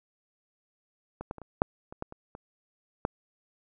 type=clicks; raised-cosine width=1 ms; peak=-23 / -20 / -29 / -29 / -7 / -28 / -19 / -29 / -28 / -12 dBFS; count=10; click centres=1.21 / 1.311 / 1.383 / 1.417 / 1.619 / 1.925 / 2.024 / 2.124 / 2.351 / 3.051 s; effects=none